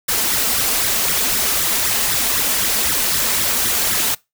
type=noise with flanger; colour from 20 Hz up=white; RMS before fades=-18 dBFS; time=0.08-4.15 s; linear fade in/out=10 ms; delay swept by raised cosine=0.53 to 4.63 ms; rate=3.9 Hz; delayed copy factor=+0.7; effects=noise-tail reverb RT60 0.2 s tail -22 dB re dry